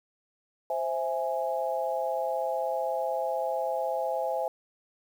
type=chord; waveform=sine; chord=C augmented; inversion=none; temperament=equal; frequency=523.3 / 659.3 / 830.6 Hz; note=C5 / E5 / G#5; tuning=0 / 0 / 0 cents; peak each=-31 / -31 / -32 dBFS; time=0.7-4.48 s; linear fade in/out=2 ms; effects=9-bit